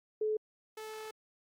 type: tone pair in turn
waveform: sine / sawtooth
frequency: 430.1 / 435.1 Hz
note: A4 / A4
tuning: -39 / -19 cents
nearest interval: unison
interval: 20 cents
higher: second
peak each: -29 / -38 dBFS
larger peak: first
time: 0.21-0.37 / 0.77-1.11 s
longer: second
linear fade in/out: 5 ms
effects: AAC 48 kbps